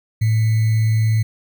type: tone with sample-and-hold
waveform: sine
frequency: 110.4 Hz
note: A2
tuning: 6 cents sharp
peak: -13 dBFS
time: 0.21-1.23 s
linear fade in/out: 10 ms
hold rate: 2100 Hz
effects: none